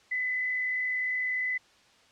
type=tone with frequency modulation; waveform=sine; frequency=2010 Hz; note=B6; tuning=30 cents sharp; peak=-27 dBFS; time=0.11-1.58 s; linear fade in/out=10 ms; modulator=43 Hz; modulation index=0.54; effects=white hiss -60 dBFS RMS until 2.11 s + low-pass 5000 Hz 12 dB/octave